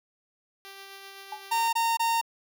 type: tone with tremolo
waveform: 5% pulse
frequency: 392 Hz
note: G4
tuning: in tune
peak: -31 dBFS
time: 0.65-1.68 s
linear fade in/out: 0 ms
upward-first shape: sine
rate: 7.8 Hz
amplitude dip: 25%
type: tone with exponential decay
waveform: sine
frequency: 845 Hz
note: G#5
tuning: 30 cents sharp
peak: -30 dBFS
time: 1.32-1.46 s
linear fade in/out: 5 ms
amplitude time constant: 30 ms
type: tone bursts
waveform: 45% pulse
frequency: 919 Hz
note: A#5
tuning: 25 cents flat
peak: -23 dBFS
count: 3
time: 1.51-2.214 s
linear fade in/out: 10 ms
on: 220 ms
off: 22 ms
effects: none